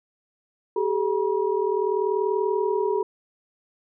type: tone cluster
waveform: sine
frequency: 386.1 / 426.6 / 959 Hz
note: G4 / G#4 / A#5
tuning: -26 / +46 / +49 cents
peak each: -24 / -24 / -29 dBFS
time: 0.76-3.03 s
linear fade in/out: 5 ms
effects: none